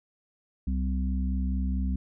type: harmonic tone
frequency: 64.6 Hz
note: C2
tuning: 21 cents flat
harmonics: 1 / 3 / 4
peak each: -26 / -32 / -37 dBFS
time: 0.67-1.96 s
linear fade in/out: 5 ms
effects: none